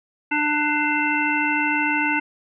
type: harmonic tone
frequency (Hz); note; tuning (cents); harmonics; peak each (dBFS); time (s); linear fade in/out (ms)
297.8; D4; +24; 1 / 3 / 5 / 7 / 9; -25 / -25 / -25 / -25 / -25; 0.31-2.2; 10
effects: none